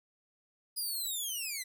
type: linear sweep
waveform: 10% pulse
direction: down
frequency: 4970 to 1960 Hz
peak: -27 dBFS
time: 0.76-1.64 s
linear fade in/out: 20 ms
effects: none